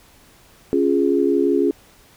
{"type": "chord", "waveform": "sine", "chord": "Db major", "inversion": "none", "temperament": "equal", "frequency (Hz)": [277.2, 349.2, 415.3], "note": ["Db4", "F4", "Ab4"], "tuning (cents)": [0, 0, 0], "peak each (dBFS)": -19, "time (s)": [0.73, 1.71], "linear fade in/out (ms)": 0, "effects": ["pink hiss -51 dBFS RMS until 2.16 s"]}